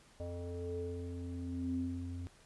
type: tone with low-pass filter sweep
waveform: square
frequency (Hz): 87.31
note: F2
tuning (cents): 0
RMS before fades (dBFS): -40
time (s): 0.2-2.27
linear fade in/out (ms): 0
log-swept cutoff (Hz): 590 to 200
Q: 7.8
effects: pink hiss -63 dBFS RMS until 2.45 s + resampled to 24000 Hz